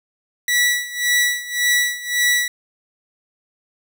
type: tone with tremolo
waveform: sawtooth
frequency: 1949 Hz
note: B6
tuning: 23 cents flat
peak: -10 dBFS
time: 0.48-2.48 s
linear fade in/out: 2 ms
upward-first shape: sine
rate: 1.8 Hz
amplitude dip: 85%
effects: none